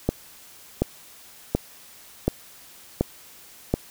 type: click train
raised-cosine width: 2 ms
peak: -6 dBFS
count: 6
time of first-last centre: 0.09-3.74 s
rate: 1.37 Hz
effects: white hiss -48 dBFS RMS until 3.9 s